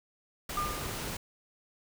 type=noise; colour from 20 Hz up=pink; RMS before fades=-37 dBFS; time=0.49-1.17 s; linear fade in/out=5 ms
type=tone with exponential decay; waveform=sine; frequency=1206 Hz; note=D6; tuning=46 cents sharp; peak=-27 dBFS; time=0.57-1.08 s; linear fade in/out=5 ms; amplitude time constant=110 ms
effects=none